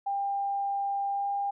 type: tone with pitch glide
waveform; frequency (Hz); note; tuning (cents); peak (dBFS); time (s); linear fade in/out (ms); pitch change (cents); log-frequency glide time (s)
sine; 797 to 802.1; G5 to G5; +28 to +40; -27; 0.06-1.51; 10; +12; 1.09-1.28
effects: none